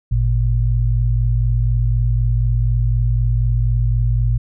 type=tone pair together; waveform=sine; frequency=52.52 / 116.54 Hz; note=G#1 / A#2; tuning=+20 / 0 cents; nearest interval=octave + major second; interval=1380 cents; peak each=-16 dBFS; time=0.11-4.38 s; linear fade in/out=10 ms; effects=none